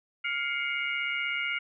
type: tone cluster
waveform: sine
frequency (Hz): 1403 / 2109 / 2245 / 2852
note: F6 / C7 / C#7 / F7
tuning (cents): +8 / +13 / +21 / +36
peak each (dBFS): -34 / -33 / -33 / -36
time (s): 0.24-1.59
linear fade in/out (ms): 10
effects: none